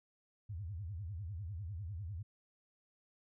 sine tone with vibrato, 91.9 Hz, F#2, 11 cents flat, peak -40 dBFS, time 0.49-2.23 s, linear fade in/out 10 ms, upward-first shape sine, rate 10 Hz, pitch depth 290 cents each way, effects none

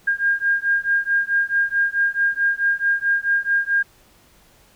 sine beating tone pair, 1611 / 1615.6 Hz, G6 / G#6, +47 / -48 cents, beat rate 4.6 Hz, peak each -20 dBFS, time 0.07-3.83 s, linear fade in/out 10 ms, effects pink hiss -54 dBFS RMS until 4.75 s

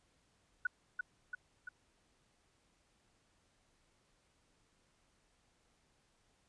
sine tone with echo, 1476 Hz, F#6, 5 cents flat, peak -30 dBFS, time 0.65-0.67 s, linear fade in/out 5 ms, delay 340 ms, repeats 3, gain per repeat -4 dB, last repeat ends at 1.69 s, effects pink hiss -74 dBFS RMS until 6.48 s + resampled to 22050 Hz

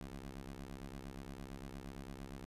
15% pulse ring-modulated tone, 67.1 Hz, C2, 44 cents sharp, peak -37 dBFS, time 0.01-2.45 s, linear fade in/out 0 ms, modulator 105 Hz, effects resampled to 32000 Hz

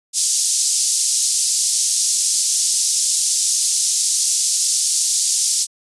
pink band-pass noise, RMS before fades -18 dBFS, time 0.13-5.67 s, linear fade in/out 50 ms, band 5400 to 10000 Hz, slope 24 dB/octave, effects resampled to 24000 Hz

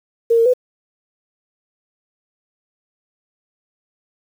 sine tone with pitch steps, 462.5 / 459.1 / 501 Hz, A#4 / A#4 / B4, -14 / -26 / +25 cents, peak -10 dBFS, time 0.3-0.537 s, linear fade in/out 10 ms, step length 79 ms, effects 7-bit

